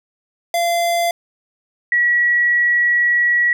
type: tone pair in turn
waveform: square / sine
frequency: 687 / 1926.4 Hz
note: F5 / B6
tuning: -29 / -44 cents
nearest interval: octave + tritone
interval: 1785 cents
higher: second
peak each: -16 / -12 dBFS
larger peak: second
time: 0.54-1.11 / 1.92-3.53 s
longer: second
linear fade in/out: 2 ms
effects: none